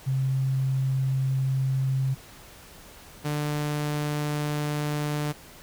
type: tone pair in turn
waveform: sine / sawtooth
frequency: 133 / 148.51 Hz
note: C3 / D3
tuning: +29 / +20 cents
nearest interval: major second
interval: 191 cents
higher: second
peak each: -22 dBFS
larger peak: neither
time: 0.06-2.15 / 3.24-5.33 s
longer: neither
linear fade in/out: 20 ms
effects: pink hiss -48 dBFS RMS until 5.62 s

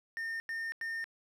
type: tone bursts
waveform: triangle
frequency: 1820 Hz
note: A#6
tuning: 42 cents flat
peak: -33 dBFS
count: 3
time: 0.17-1.042 s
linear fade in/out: 0 ms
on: 230 ms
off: 91 ms
effects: none

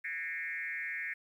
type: tone with frequency modulation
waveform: sine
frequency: 1975.5 Hz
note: B6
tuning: in tune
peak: -35 dBFS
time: 0.04-1.14 s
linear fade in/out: 10 ms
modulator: 161 Hz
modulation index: 1.9
effects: 11-bit

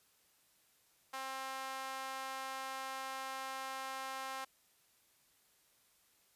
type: tone with high-pass filter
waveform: sawtooth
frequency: 265.5 Hz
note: C4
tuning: 25 cents sharp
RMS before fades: -43 dBFS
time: 1.13-4.45 s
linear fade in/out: 10 ms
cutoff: 930 Hz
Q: 1.8
effects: white hiss -71 dBFS RMS until 6.35 s + resampled to 32000 Hz

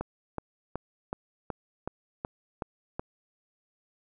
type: click train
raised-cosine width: 1 ms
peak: -18 dBFS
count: 9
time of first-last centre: 0.01-2.995 s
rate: 2.68 Hz
effects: none

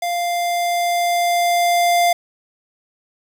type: tone with level ramp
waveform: square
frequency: 697 Hz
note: F5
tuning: 4 cents flat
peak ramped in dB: -20 to -13 dBFS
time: 0.02-2.13 s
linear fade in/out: 5 ms
effects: 8-bit

